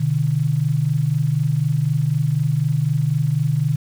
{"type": "tone pair together", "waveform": "sine", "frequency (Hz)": [126.89, 150.9], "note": ["B2", "D3"], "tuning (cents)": [47, 47], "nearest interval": "minor third", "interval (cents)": 300, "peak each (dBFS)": [-20, -18], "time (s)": [0, 3.76], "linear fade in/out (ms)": 10, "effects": ["7-bit"]}